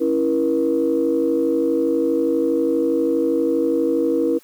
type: chord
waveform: sine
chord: A# diminished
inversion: first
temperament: equal with one note detuned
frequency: 277.2 / 329.6 / 477.9 Hz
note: C#4 / E4 / A#4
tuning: 0 / 0 / +43 cents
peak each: -22 / -19 / -19 dBFS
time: 0-4.39 s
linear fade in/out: 20 ms
effects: tanh soft clip ceiling -8 dBFS + white hiss -52 dBFS RMS until 4.43 s